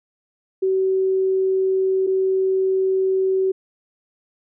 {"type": "tone pair in turn", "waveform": "sine", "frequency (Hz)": [380, 380], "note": ["F#4", "F#4"], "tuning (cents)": [46, 46], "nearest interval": "unison", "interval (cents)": 0, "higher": "neither", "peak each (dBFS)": -16, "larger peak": "neither", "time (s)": [[0.62, 2.07], [2.07, 3.52]], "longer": "neither", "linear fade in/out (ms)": 10, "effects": []}